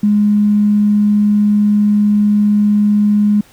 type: tone with tanh clipping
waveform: triangle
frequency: 207.7 Hz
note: G#3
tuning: in tune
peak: -8 dBFS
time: 0.03-3.41 s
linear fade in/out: 5 ms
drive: 3 dB
effects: pink hiss -46 dBFS RMS until 3.52 s